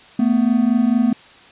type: tone pair together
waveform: triangle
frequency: 223.5 / 248 Hz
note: A3 / B3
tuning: +27 / +7 cents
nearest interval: major second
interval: 180 cents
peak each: -14 dBFS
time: 0.19-1.13 s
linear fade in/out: 5 ms
effects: white hiss -45 dBFS RMS until 1.51 s + resampled to 8000 Hz